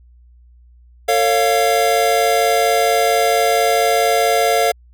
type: chord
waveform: square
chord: A augmented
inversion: none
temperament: equal with one note detuned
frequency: 450 / 554.4 / 698.5 Hz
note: A4 / C#5 / E#5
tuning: +39 / 0 / 0 cents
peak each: -19 / -20 / -16 dBFS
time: 1.08-4.72 s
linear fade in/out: 10 ms
effects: added 60 Hz sine -44 dBFS peak until 4.93 s